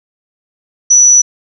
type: tone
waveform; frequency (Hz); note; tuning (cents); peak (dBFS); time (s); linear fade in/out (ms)
sine; 5920; F#8; 0; -3; 0.9-1.22; 10
effects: none

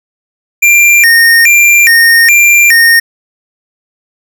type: tone with vibrato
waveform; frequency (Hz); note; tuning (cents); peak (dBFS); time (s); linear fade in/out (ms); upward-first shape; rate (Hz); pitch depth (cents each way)
square; 2093; C7; 0; -3; 0.62-3; 10; square; 1.2; 220
effects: none

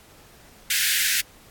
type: high-pass noise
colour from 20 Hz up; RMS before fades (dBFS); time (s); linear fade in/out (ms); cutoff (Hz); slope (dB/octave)
pink; -22; 0.7-1.21; 5; 1500; 96
effects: pink hiss -51 dBFS RMS until 1.5 s + AAC 64 kbps

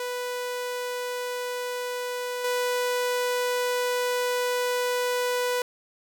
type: tone with level steps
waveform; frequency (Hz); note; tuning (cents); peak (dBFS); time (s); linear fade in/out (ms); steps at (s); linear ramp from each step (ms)
sawtooth; 493.9; B4; 0; -25 / -20; 0-5.62; 2; 2.44; 5
effects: none

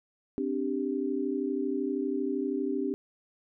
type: chord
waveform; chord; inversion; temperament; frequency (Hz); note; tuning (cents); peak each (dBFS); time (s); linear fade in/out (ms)
sine; C suspended second; none; just; 261.6 / 294.3 / 392.4; C4 / D4 / G4; 0 / +4 / +2; -32; 0.38-2.94; 0
effects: none

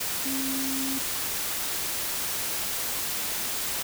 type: tone in noise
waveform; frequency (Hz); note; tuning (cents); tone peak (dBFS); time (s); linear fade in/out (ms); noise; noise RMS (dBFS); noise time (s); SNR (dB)
sine; 267.7; C4; +40; -30; 0.25-0.99; 10; white; -30; 0-3.83; -3
effects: none

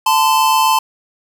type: tone pair together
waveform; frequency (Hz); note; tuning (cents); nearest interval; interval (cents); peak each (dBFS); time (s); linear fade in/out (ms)
square; 880 / 1027.5; A5 / C6; 0 / -32; minor third; 268; -14; 0.06-0.79; 5
effects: none

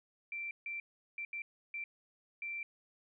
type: tone bursts at uneven times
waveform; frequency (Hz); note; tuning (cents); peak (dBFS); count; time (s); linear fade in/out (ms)
sine; 2349; D7; 0; -38; 6; 0.32-0.51 / 0.66-0.8 / 1.18-1.25 / 1.33-1.42 / 1.74-1.84 / 2.42-2.63; 2
effects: none

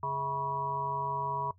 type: harmonic tone with a mistuned harmonic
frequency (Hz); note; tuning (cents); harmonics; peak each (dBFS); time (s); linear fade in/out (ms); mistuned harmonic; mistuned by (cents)
138.9; C#3; +4; 1 / 3 / 5 / 7 / 8; -40 / -43 / -43 / -32 / -39; 0.03-1.51; 2; 5; -110
effects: noise-tail reverb RT60 0.1 s tail -20 dB re dry + added 91 Hz sine -58 dBFS peak until 1.58 s

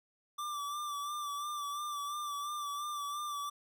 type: tone with vibrato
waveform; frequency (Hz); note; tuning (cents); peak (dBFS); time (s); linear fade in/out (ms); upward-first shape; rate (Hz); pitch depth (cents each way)
square; 1171; D6; -5; -37; 0.38-3.5; 10; sine; 2.9; 40
effects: none

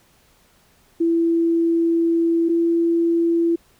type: tone pair in turn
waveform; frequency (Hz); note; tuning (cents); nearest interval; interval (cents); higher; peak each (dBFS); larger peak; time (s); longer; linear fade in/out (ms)
sine; 333.7 / 336.2; E4 / E4; +21 / +34; unison; 13; second; -15; neither; 1-2.49 / 2.49-3.56; first; 10
effects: pink hiss -57 dBFS RMS until 3.79 s

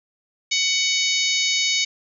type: harmonic tone with a mistuned harmonic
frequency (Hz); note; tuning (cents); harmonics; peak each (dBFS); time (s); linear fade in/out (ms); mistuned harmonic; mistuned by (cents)
747; F#5; +16; 3 / 4 / 5 / 6 / 7 / 8 / 9; -24 / -27 / -24 / -27 / -28 / -30 / -27; 0.51-1.85; 10; 9; -16
effects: none

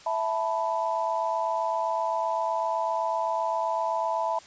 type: chord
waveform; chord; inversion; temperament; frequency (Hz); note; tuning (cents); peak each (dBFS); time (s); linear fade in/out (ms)
sine; E suspended fourth; none; equal; 659.3 / 880 / 987.8; E5 / A5 / B5; 0 / 0 / 0; -29; 0.06-4.39; 5
effects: white hiss -50 dBFS RMS until 4.46 s + resampled to 16000 Hz

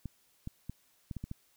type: clicks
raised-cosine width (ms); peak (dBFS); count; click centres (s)
5; -26; 7; 0.057 / 0.474 / 0.696 / 1.112 / 1.167 / 1.24 / 1.314
effects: white hiss -69 dBFS RMS until 1.56 s

